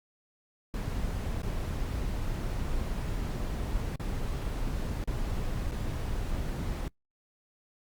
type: noise with dropouts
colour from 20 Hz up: brown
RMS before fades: -32 dBFS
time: 0.74-6.88 s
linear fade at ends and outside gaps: 1 ms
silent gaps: 1.419-1.431 / 3.958-3.997 / 5.04-5.075 / 5.713-5.719 s
effects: noise-tail reverb RT60 0.1 s tail -26 dB re dry + Opus 48 kbps